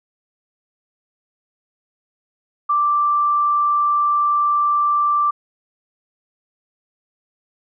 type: tone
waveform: sine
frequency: 1174.7 Hz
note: D6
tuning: in tune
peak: -14 dBFS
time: 2.69-5.31 s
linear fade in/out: 10 ms
effects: none